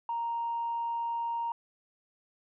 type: tone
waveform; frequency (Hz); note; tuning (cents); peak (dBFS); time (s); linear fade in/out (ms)
sine; 932.3; A#5; 0; -29; 0.09-1.52; 2
effects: tanh soft clip ceiling -25 dBFS